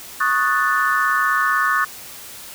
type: chord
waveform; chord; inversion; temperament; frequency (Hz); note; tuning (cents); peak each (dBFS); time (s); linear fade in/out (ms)
sine; D# half-diminished seventh; third; equal; 1108.7 / 1244.5 / 1480 / 1760; C#6 / D#6 / F#6 / A6; 0 / 0 / 0 / 0; -21; 0.2-1.85; 10
effects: white hiss -37 dBFS RMS until 2.54 s